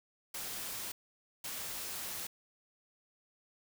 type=noise bursts at uneven times; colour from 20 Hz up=white; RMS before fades=-41 dBFS; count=2; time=0.34-0.92 / 1.44-2.27 s; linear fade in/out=5 ms; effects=none